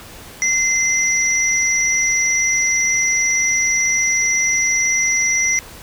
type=tone pair together; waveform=sine; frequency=2072 / 5861 Hz; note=C7 / F#8; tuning=-17 / -17 cents; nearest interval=octave + tritone; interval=1800 cents; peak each=-17 dBFS; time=0.42-5.59 s; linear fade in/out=0 ms; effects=pink hiss -38 dBFS RMS until 5.82 s